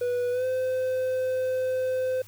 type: tone with pitch glide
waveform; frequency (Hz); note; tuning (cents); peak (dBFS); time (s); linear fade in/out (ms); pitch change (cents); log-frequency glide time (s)
triangle; 490.1 to 513.9; B4 to C5; -13 to -31; -22; 0.01-2.22; 5; +82; 0.31-0.45
effects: added 101 Hz sine -50 dBFS peak until 2.27 s + white hiss -53 dBFS RMS until 2.27 s